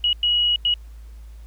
sine tone bursts at uneven times, 2909 Hz, F#7, 30 cents flat, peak -16 dBFS, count 3, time 0.04-0.13 / 0.23-0.56 / 0.65-0.74 s, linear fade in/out 2 ms, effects added 55 Hz sine -37 dBFS peak until 1.46 s + pink hiss -58 dBFS RMS until 1.46 s

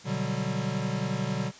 square chord, G major seventh, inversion first, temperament equal, 123.47 / 146.83 / 185 / 196 Hz, B2 / D3 / F#3 / G3, 0 / 0 / 0 / 0 cents, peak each -34 dBFS, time 0.04-1.52 s, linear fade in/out 50 ms, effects white hiss -49 dBFS RMS until 1.59 s + resampled to 16000 Hz

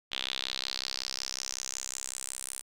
sawtooth tone with band-pass filter sweep, 65.41 Hz, C2, in tune, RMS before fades -37 dBFS, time 0.11-2.62 s, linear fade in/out 20 ms, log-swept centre 3300 to 9500 Hz, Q 4.3, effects none

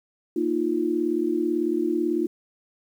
sine chord, Bb suspended fourth, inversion none, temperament equal, 233.1 / 311.1 / 349.2 Hz, Bb3 / Eb4 / F4, 0 / 0 / 0 cents, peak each -30 / -25 / -24 dBFS, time 0.36-2.27 s, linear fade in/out 5 ms, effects 9-bit

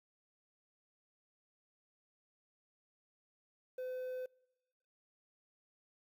triangle tone with quantisation, 509 Hz, C5, 48 cents flat, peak -37 dBFS, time 3.78-4.26 s, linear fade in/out 5 ms, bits 11, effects noise-tail reverb RT60 1.0 s tail -26 dB re dry

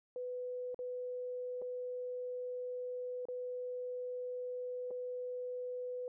sine tone with dropouts, 497.9 Hz, B4, 14 cents sharp, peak -38 dBFS, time 0.16-6.08 s, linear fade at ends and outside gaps 1 ms, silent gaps 0.745-0.79 / 1.617-1.621 / 3.254-3.285 / 4.907-4.911 s, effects none

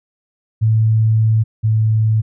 sine tone pair in turn, 110.5 / 109.74 Hz, A2 / A2, +8 / -4 cents, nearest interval unison, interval 12 cents, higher first, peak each -10 / -11 dBFS, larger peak first, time 0.61-1.44 / 1.63-2.22 s, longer first, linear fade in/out 20 ms, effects none

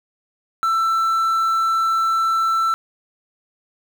triangle tone with quantisation, 1333 Hz, E6, 19 cents sharp, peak -14 dBFS, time 0.63-2.74 s, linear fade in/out 0 ms, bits 7, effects none

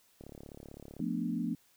click train, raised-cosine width 2 ms, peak -34 dBFS, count 29, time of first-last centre 0.21-0.994 s, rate 35.7 Hz
sine chord, B half-diminished seventh, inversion second, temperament equal, 174.61 / 220 / 246.9 / 293.7 Hz, F3 / A3 / B3 / D4, 0 / 0 / 0 / 0 cents, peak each -37 / -36 / -36 / -38 dBFS, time 1-1.55 s, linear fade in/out 2 ms
effects white hiss -67 dBFS RMS until 1.76 s

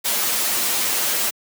white noise with comb filter, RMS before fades -21 dBFS, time 0.04-1.31 s, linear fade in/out 20 ms, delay 8.6 ms, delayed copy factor +0.95, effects high-pass 200 Hz 12 dB/octave

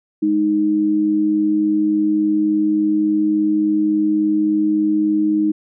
sine tone pair together, 207.7 / 311.2 Hz, G#3 / D#4, 0 / 0 cents, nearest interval perfect fifth, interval 700 cents, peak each -23 / -14 dBFS, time 0.22-5.52 s, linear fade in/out 10 ms, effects none

